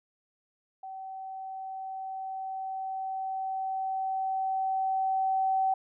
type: tone with level ramp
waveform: sine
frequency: 765 Hz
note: G5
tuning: 42 cents flat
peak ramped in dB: -38 to -23 dBFS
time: 0.83-5.74 s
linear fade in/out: 5 ms
effects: none